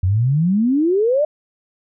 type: exponential sweep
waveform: sine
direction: up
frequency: 87.31 to 622.3 Hz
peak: -13 dBFS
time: 0.03-1.25 s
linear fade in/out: 5 ms
effects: none

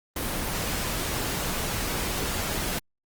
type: noise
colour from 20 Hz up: pink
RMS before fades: -29 dBFS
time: 0.16-2.79 s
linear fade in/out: 5 ms
effects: Opus 24 kbps

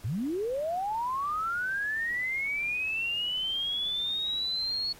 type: linear sweep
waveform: sine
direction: up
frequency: 87.31 to 4385 Hz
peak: -28 dBFS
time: 0.04-4.93 s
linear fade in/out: 10 ms
effects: pink hiss -53 dBFS RMS until 4.99 s + AAC 48 kbps

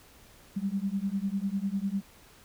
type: beating tone pair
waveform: sine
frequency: 192.1 / 202.1 Hz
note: G3 / G#3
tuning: -35 / -47 cents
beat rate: 10 Hz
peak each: -31 dBFS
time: 0.56-2.02 s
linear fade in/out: 10 ms
effects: pink hiss -56 dBFS RMS until 2.44 s

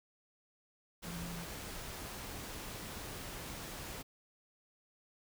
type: tone in noise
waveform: sine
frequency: 171 Hz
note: F3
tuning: 36 cents flat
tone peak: -43 dBFS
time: 1.05-1.45 s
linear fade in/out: 20 ms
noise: pink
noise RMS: -45 dBFS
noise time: 1.02-4.03 s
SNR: -1 dB
effects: none

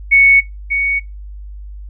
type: tone pair in turn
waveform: sine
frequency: 2217 / 2230 Hz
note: C#7 / C#7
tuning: 0 / +10 cents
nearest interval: unison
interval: 10 cents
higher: second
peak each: -5 / -13 dBFS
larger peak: first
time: 0.11-0.41 / 0.7-1 s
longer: neither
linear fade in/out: 20 ms
effects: noise-tail reverb RT60 0.2 s tail -22 dB re dry + added 50 Hz sine -28 dBFS peak until 1.89 s

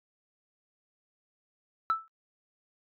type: tone with exponential decay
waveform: sine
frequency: 1318.5 Hz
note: E6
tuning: in tune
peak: -19 dBFS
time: 1.9-2.08 s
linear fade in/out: 0 ms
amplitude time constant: 37 ms
effects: noise-tail reverb RT60 0.1 s tail -24 dB re dry + tanh soft clip ceiling -19 dBFS

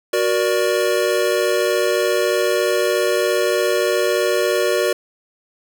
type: chord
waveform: square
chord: Gb augmented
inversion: none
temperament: equal with one note detuned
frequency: 370 / 473.2 / 587.3 Hz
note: Gb4 / Bb4 / D5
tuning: 0 / +26 / 0 cents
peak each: -21 dBFS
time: 0.13-4.93 s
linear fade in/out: 5 ms
effects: none

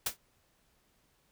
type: noise with exponential decay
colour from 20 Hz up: white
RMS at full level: -26 dBFS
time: 0.06-0.17 s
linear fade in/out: 5 ms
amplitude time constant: 22 ms
effects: pink hiss -71 dBFS RMS until 1.31 s

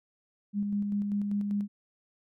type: tone with tremolo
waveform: sine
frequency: 203.8 Hz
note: G#3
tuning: 32 cents flat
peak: -26 dBFS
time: 0.53-1.68 s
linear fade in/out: 50 ms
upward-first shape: square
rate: 5.1 Hz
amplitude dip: 30%
effects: none

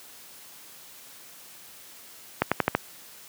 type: accelerating click train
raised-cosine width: 0.5 ms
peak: -5 dBFS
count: 5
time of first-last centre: 2.42-2.75 s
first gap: 96 ms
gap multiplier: 0.9
effects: white hiss -48 dBFS RMS until 3.28 s + high-pass 100 Hz 12 dB/octave

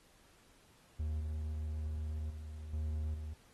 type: tone with level steps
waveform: triangle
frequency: 76.9 Hz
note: D#2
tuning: 20 cents flat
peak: -32 / -34 / -41 / -32 / -38 dBFS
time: 0.99-3.34 s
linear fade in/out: 10 ms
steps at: 1.2 / 2.3 / 2.73 / 3.14 s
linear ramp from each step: 5 ms
effects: pink hiss -66 dBFS RMS until 3.53 s + AAC 32 kbps

